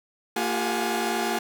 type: tone cluster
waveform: sawtooth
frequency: 229.6 / 348.2 / 396.6 / 721 / 842 Hz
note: A#3 / F4 / G4 / F#5 / G#5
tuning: -26 / -5 / +20 / -45 / +24 cents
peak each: -27 dBFS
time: 0.36-1.39 s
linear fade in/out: 5 ms
effects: none